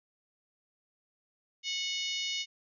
harmonic tone, 733 Hz, F#5, 16 cents flat, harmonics 3 / 4 / 5 / 6 / 7 / 8 / 9, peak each -39 / -36 / -38 / -43 / -41 / -45 / -45 dBFS, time 1.63-2.46 s, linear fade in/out 50 ms, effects none

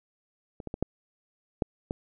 clicks, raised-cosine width 2 ms, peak -26 / -22 / -20 / -12 / -11 / -17 dBFS, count 6, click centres 0.602 / 0.673 / 0.741 / 0.826 / 1.622 / 1.909 s, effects none

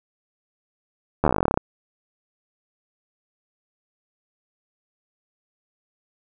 slowing click train, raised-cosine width 1 ms, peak -4 dBFS, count 17, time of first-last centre 1.24-1.575 s, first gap 12 ms, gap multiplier 1.07, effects none

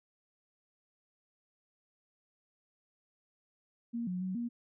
sine tone with pitch steps, 234.4 / 181.3 / 186.3 / 237.3 Hz, A#3 / F#3 / F#3 / A#3, +10 / -35 / +12 / +31 cents, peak -33 dBFS, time 3.93-4.49 s, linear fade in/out 20 ms, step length 140 ms, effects none

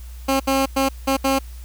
15% pulse tone bursts at uneven times, 269.7 Hz, C#4, 47 cents flat, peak -10 dBFS, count 5, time 0.28-0.4 / 0.47-0.66 / 0.76-0.89 / 1.07-1.17 / 1.24-1.39 s, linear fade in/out 10 ms, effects added 60 Hz sine -33 dBFS peak until 1.64 s + white hiss -49 dBFS RMS until 1.64 s

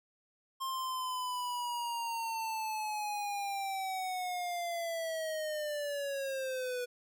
square linear sweep, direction down, 1063 to 488.4 Hz, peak -35 dBFS, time 0.6-6.86 s, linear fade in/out 20 ms, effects none

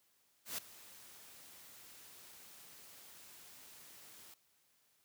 white noise with ADSR envelope, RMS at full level -39 dBFS, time 0.45-4.34 s, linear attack 130 ms, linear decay 8 ms, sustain -18 dB, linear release 3 ms, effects white hiss -74 dBFS RMS until 5.04 s + high-pass 60 Hz 12 dB/octave

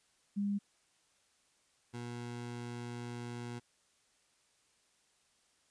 sine / 20% pulse tone pair in turn, 202 / 120.11 Hz, G#3 / B2, -48 / -48 cents, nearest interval major sixth, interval 900 cents, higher first, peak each -31 / -36 dBFS, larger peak first, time 0.36-0.59 / 1.93-3.6 s, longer second, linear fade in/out 20 ms, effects white hiss -72 dBFS RMS until 5.7 s + resampled to 22050 Hz

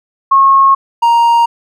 sine / triangle tone pair in turn, 1088 / 935.3 Hz, C#6 / A#5, -33 / +6 cents, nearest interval minor third, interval 261 cents, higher first, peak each -4 dBFS, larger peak neither, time 0.31-0.75 / 1.02-1.46 s, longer neither, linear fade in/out 10 ms, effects none

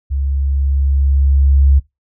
sine tone with level ramp, 68.9 Hz, C#2, 10 cents flat, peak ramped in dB -15 to -6 dBFS, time 0.1-1.8 s, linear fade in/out 20 ms, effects noise-tail reverb RT60 0.2 s tail -22 dB re dry

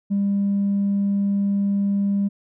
triangle tone with tanh clipping, 200 Hz, G3, 35 cents sharp, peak -18 dBFS, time 0.1-2.29 s, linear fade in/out 20 ms, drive 5 dB, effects none

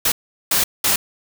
white noise bursts at uneven times, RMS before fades -17 dBFS, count 3, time 0.05-0.12 / 0.51-0.64 / 0.84-0.96 s, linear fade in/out 5 ms, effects none

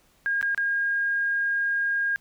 sine tone with dropouts, 1622 Hz, G#6, 41 cents flat, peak -22 dBFS, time 0.26-2.16 s, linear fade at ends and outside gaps 0 ms, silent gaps 0.413-0.427 / 0.547-0.577 s, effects pink hiss -62 dBFS RMS until 2.2 s

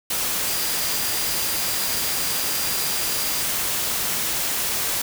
sine tone in noise, 4795 Hz, D8, 35 cents sharp, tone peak -32 dBFS, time 0.47-3.43 s, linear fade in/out 5 ms, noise white, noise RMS -24 dBFS, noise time 0.1-5.02 s, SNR -11 dB, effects none

